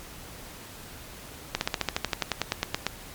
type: slowing click train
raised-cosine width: 0.2 ms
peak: -7 dBFS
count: 16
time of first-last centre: 1.55-2.866 s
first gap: 61 ms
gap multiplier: 1.05
effects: pink hiss -44 dBFS RMS until 3.14 s + MP3 96 kbps